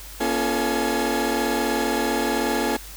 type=tone cluster; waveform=30% pulse; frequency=239.1 / 280.1 / 344.8 / 435.3 / 835 Hz; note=A#3 / C#4 / F4 / A4 / G#5; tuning=+44 / +18 / -22 / -19 / +9 cents; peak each=-25 dBFS; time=0.2-2.77 s; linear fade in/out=10 ms; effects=added 50 Hz sine -40 dBFS peak until 2.96 s + white hiss -41 dBFS RMS until 2.96 s